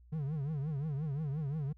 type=tone with vibrato; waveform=triangle; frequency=147.1 Hz; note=D3; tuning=3 cents sharp; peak=-31 dBFS; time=0.12-1.73 s; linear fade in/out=10 ms; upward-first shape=triangle; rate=5.7 Hz; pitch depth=190 cents each way; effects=added 60 Hz sine -56 dBFS peak until 1.77 s